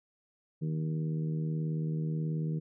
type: harmonic tone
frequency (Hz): 78.5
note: D#2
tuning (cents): +16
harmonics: 2 / 3 / 4 / 5 / 6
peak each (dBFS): -30 / -43 / -44 / -46 / -48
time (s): 0.61-2.6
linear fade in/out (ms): 20
effects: none